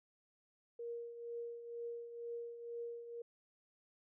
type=tone with tremolo; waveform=sine; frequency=470.2 Hz; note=A#4; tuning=15 cents sharp; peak=-40 dBFS; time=0.79-3.22 s; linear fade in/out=5 ms; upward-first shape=triangle; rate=2.1 Hz; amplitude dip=65%; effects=none